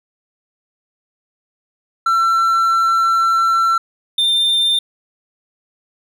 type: tone pair in turn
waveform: triangle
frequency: 1347 / 3596 Hz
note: E6 / A7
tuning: +37 / +37 cents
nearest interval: octave + perfect fourth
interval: 1700 cents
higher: second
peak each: -10 / -11 dBFS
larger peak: first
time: 2.06-3.78 / 4.18-4.79 s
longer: first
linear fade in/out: 5 ms
effects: none